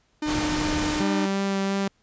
45% pulse tone, 302.8 Hz, D#4, 47 cents flat, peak -25 dBFS, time 0.22-1.26 s, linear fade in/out 5 ms
pink noise, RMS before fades -28 dBFS, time 0.25-1.04 s, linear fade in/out 50 ms
sawtooth tone with vibrato, 196 Hz, G3, in tune, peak -19 dBFS, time 1-1.88 s, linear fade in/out 5 ms, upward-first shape sine, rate 2.9 Hz, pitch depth 9 cents each way
effects pink hiss -66 dBFS RMS until 2.02 s + resampled to 16000 Hz

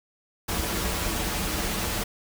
pink noise with comb filter, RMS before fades -28 dBFS, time 0.48-2.04 s, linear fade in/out 10 ms, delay 7.6 ms, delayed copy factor -0.5, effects none

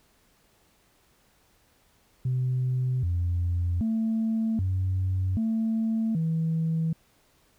sine tone with pitch steps, 127.6 / 87.1 / 223.1 / 93.5 / 223.4 / 162.1 Hz, C3 / F2 / A3 / F#2 / A3 / E3, -43 / -4 / +24 / +19 / +27 / -29 cents, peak -22 dBFS, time 2.25-6.93 s, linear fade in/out 5 ms, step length 780 ms, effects tanh soft clip ceiling -20 dBFS + pink hiss -64 dBFS RMS until 7.58 s

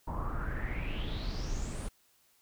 brown noise with low-pass filter sweep, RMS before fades -35 dBFS, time 0.07-1.89 s, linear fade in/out 10 ms, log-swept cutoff 900 to 10000 Hz, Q 6.8, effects white hiss -68 dBFS RMS until 2.41 s

